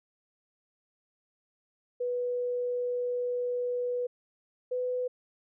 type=tone pair in turn; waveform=sine; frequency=491.2 / 500.1 Hz; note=B4 / B4; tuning=-9 / +22 cents; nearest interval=unison; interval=31 cents; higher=second; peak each=-28 dBFS; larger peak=neither; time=2-4.07 / 4.71-5.08 s; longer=first; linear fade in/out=10 ms; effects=none